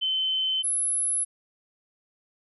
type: tone pair in turn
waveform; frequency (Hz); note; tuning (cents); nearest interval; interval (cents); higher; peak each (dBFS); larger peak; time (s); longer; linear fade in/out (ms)
sine; 3066 / 10967; G7 / F9; -39 / -33; octave + minor seventh; 2206; second; -23; neither; 0.01-0.63 / 0.63-1.25; neither; 20
effects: none